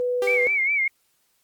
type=tone; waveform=sine; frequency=493.9 Hz; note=B4; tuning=in tune; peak=-21 dBFS; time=0-0.47 s; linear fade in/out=0 ms
type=tone with exponential decay; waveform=sawtooth; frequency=394.8 Hz; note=G4; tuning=12 cents sharp; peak=-22 dBFS; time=0.22-0.78 s; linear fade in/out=2 ms; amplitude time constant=120 ms
type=tone with vibrato; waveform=sine; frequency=2217 Hz; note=C#7; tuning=in tune; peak=-19 dBFS; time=0.27-0.88 s; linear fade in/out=5 ms; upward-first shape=sine; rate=4.9 Hz; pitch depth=93 cents each way
effects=white hiss -67 dBFS RMS until 1.43 s + Opus 32 kbps